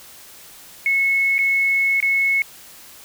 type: tone with dropouts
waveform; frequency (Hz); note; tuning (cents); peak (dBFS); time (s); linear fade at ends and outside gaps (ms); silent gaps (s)
sine; 2192; C#7; -20; -15; 0.86-2.42; 1; 1.382-1.389 / 2.003-2.026
effects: white hiss -43 dBFS RMS until 3.04 s